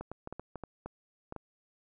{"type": "clicks", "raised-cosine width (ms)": 1, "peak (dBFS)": -26, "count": 10, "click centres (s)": [0.01, 0.116, 0.274, 0.326, 0.396, 0.557, 0.637, 0.86, 1.324, 1.363], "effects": []}